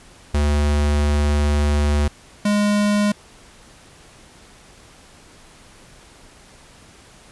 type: tone pair in turn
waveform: square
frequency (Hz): 73.42 / 206.6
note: D2 / G#3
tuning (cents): 0 / -9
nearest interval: octave + tritone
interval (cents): 1791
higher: second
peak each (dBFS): -16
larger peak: neither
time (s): 0.34-2.08 / 2.45-3.12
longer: first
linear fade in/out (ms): 5
effects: pink hiss -47 dBFS RMS until 7.31 s + resampled to 24000 Hz